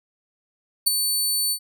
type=tone with ADSR envelope; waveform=15% pulse; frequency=4500 Hz; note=C#8; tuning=25 cents sharp; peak=-6 dBFS; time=0.86-1.59 s; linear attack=14 ms; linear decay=12 ms; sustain=-8 dB; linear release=73 ms; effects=none